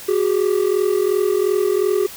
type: ring-modulated tone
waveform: triangle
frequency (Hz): 392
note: G4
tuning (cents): 0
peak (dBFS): -10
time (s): 0.08-2.07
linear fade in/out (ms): 10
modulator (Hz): 21.4
effects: white hiss -36 dBFS RMS until 2.16 s